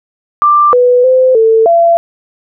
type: tone with pitch steps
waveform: sine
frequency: 1182 / 493.9 / 515 / 446.8 / 678 Hz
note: D6 / B4 / C5 / A4 / E5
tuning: +11 / 0 / -28 / +27 / +49 cents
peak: -4 dBFS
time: 0.42-1.97 s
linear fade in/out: 0 ms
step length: 310 ms
effects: none